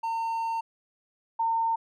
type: tone pair in turn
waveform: triangle / sine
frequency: 910 / 910 Hz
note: A#5 / A#5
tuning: -42 / -42 cents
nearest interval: unison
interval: 0 cents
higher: neither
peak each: -25 / -23 dBFS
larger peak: second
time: 0.03-0.61 / 1.39-1.76 s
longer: first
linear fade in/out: 10 ms
effects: none